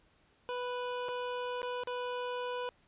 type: tone with dropouts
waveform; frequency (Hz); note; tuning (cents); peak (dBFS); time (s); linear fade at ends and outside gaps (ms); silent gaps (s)
25% pulse; 493.9; B4; 0; -31; 0.49-2.69; 0; 1.085-1.089 / 1.618-1.63 / 1.835-1.873
effects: pink hiss -68 dBFS RMS until 2.87 s + resampled to 8000 Hz